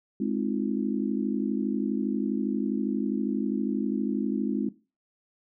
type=chord; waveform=sine; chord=F minor seventh; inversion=first; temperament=just; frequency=209.5 / 261.9 / 314.3 / 349.2 Hz; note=Ab3 / C4 / Eb4 / F4; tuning=+15 / +2 / +18 / 0 cents; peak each=-28 / -29 / -33 / -34 dBFS; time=0.2-4.69 s; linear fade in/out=5 ms; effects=noise-tail reverb RT60 0.3 s tail -17 dB re dry